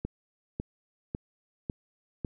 click train, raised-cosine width 3 ms, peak -19 dBFS, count 5, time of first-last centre 0.05-2.248 s, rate 1.82 Hz, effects none

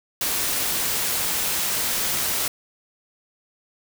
white noise, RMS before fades -24 dBFS, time 0.21-2.48 s, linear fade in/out 2 ms, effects none

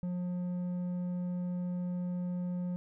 square tone with low-pass filter, 178.6 Hz, F3, 39 cents sharp, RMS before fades -35 dBFS, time 0.03-2.76 s, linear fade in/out 0 ms, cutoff 430 Hz, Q 0.56, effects none

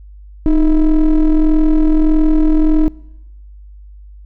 triangle ring-modulated tone, 164.81 Hz, E3, in tune, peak -3 dBFS, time 0.46-2.88 s, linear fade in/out 0 ms, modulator 144 Hz, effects noise-tail reverb RT60 1.0 s tail -23 dB re dry + added 50 Hz sine -34 dBFS peak until 4.25 s

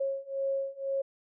sine beating tone pair, 544 / 546 Hz, C#5 / C#5, -33 / -26 cents, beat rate 2 Hz, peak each -33 / -32 dBFS, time 0-1.02 s, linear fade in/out 10 ms, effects none

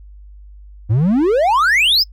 triangle exponential sweep, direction up, 99.9 to 5400 Hz, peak -9 dBFS, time 0.89-2.04 s, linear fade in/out 20 ms, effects noise-tail reverb RT60 0.1 s tail -26 dB re dry + added 50 Hz sine -36 dBFS peak until 2.12 s

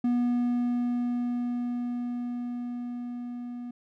triangle tone with level ramp, 242.8 Hz, B3, 29 cents flat, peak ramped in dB -20 to -33 dBFS, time 0.04-3.71 s, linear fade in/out 5 ms, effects none

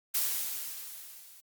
blue noise with level ramp, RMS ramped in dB -28 to -54 dBFS, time 0.14-1.41 s, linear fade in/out 10 ms, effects Opus 48 kbps

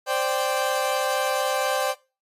30% pulse chord, C suspended second, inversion none, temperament equal, 523.3 / 587.3 / 784 Hz, C5 / D5 / G5, 0 / 0 / 0 cents, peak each -24 dBFS, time 0.06-1.95 s, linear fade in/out 50 ms, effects noise-tail reverb RT60 0.3 s tail -20 dB re dry + AAC 48 kbps

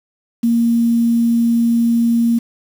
sine tone with quantisation, 233.1 Hz, A#3, in tune, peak -11 dBFS, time 0.43-2.39 s, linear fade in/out 10 ms, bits 6, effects none

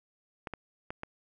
clicks, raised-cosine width 0.5 ms, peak -22 dBFS, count 4, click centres 0.472 / 0.537 / 0.905 / 1.034 s, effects none

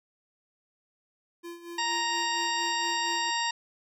square tone with tremolo, 342.6 Hz, F4, 33 cents flat, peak -38 dBFS, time 1.43-3.31 s, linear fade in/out 20 ms, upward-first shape sine, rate 4.3 Hz, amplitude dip 70%
harmonic tone, 932.3 Hz, A#5, in tune, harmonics 1 / 2 / 3 / 4 / 5 / 6 / 8, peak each -30 / -33 / -35 / -36 / -37 / -38 / -39 dBFS, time 1.78-3.51 s, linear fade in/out 5 ms
effects none

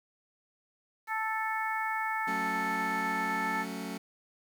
harmonic tone, 440 Hz, A4, in tune, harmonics 2 / 3 / 4 / 5, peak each -33 / -36 / -35 / -38 dBFS, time 1.07-3.66 s, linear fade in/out 50 ms
sawtooth chord, F# minor, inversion none, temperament just, 185 / 222 / 277.5 Hz, F#3 / A3 / C#4, 0 / +16 / +2 cents, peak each -36 dBFS, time 2.27-3.98 s, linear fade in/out 10 ms
effects 9-bit

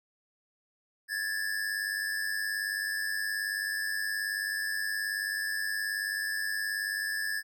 square tone pair together, 1661.2 / 1760 Hz, G#6 / A6, 0 / 0 cents, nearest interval minor second, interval 100 cents, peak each -34 / -34 dBFS, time 1.08-7.43 s, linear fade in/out 50 ms, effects none

